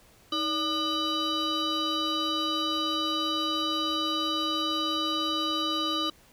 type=tone with frequency modulation; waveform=sine; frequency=2105 Hz; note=C7; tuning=10 cents sharp; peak=-24 dBFS; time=0.32-6.1 s; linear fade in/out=5 ms; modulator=894 Hz; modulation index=2.4; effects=tanh soft clip ceiling -23 dBFS + pink hiss -58 dBFS RMS until 6.32 s